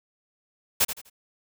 white noise with echo, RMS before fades -20 dBFS, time 0.8-0.85 s, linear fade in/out 10 ms, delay 83 ms, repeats 3, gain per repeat -11 dB, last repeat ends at 1.099 s, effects none

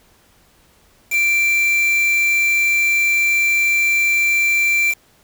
triangle tone with quantisation, 2353 Hz, D7, 3 cents sharp, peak -12 dBFS, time 1.1-4.95 s, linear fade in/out 50 ms, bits 4, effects pink hiss -54 dBFS RMS until 5.23 s

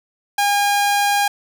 sawtooth tone, 812 Hz, G#5, 39 cents flat, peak -11 dBFS, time 0.38-1.28 s, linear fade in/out 5 ms, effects none

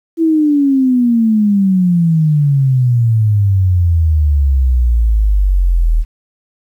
sine exponential sweep, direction down, 333 to 38.67 Hz, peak -8 dBFS, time 0.17-6.05 s, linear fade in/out 50 ms, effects 8-bit

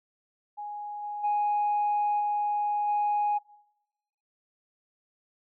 sine tone with level steps, 830 Hz, G#5, 1 cent flat, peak -34 / -32 / -22 / -24 / -22 dBFS, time 0.57-3.39 s, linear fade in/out 20 ms, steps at 1.02 / 1.23 / 2.19 / 2.87 s, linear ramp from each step 20 ms, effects noise-tail reverb RT60 1.0 s tail -24 dB re dry + tanh soft clip ceiling -20 dBFS

